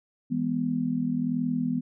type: chord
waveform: sine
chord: E major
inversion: none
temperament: just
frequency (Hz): 164.81 / 206 / 247.2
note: E3 / G#3 / B3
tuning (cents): 0 / -14 / +2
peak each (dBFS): -31 / -32 / -26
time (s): 0.3-1.81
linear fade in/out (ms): 20
effects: none